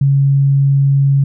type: tone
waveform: sine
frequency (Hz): 138.59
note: C#3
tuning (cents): 0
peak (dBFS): -8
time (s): 0.01-1.24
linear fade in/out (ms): 5
effects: none